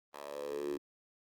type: tone with high-pass filter sweep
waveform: 10% pulse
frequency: 72.2 Hz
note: D2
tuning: 29 cents flat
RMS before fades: -40 dBFS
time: 0.13-0.78 s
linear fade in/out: 20 ms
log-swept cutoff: 730 to 320 Hz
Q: 6.8
effects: Opus 32 kbps

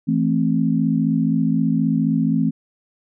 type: chord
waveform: sine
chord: A minor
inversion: second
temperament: just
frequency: 165 / 220 / 264 Hz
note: E3 / A3 / C4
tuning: +2 / 0 / +16 cents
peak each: -20 dBFS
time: 0.07-2.51 s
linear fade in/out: 20 ms
effects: none

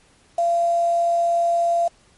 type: tone with quantisation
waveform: sine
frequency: 684 Hz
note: F5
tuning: 36 cents flat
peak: -16 dBFS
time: 0.38-1.88 s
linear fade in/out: 5 ms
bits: 6
effects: pink hiss -56 dBFS RMS until 2.17 s + MP3 48 kbps

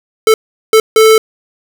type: tone bursts at uneven times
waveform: square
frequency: 440 Hz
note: A4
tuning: in tune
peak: -4 dBFS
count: 3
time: 0.27-0.34 / 0.73-0.8 / 0.96-1.18 s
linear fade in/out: 2 ms
effects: none

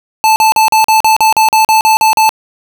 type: tone bursts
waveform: square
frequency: 876 Hz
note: A5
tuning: 8 cents flat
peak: -6 dBFS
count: 13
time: 0.24-2.292 s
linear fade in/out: 0 ms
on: 120 ms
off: 41 ms
effects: none

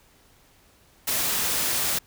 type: noise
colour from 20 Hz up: white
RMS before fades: -25 dBFS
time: 1.07-1.99 s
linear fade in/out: 10 ms
effects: pink hiss -58 dBFS RMS until 2.06 s

